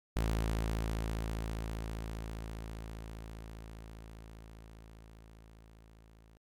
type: tone with level ramp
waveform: sawtooth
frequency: 55 Hz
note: A1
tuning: in tune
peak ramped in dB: -25 to -54 dBFS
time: 0.16-6.37 s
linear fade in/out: 0 ms
effects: MP3 96 kbps